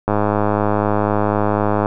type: click train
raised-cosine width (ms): 1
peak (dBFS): -3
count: 186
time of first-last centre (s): 0.08-1.859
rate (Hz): 104
effects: none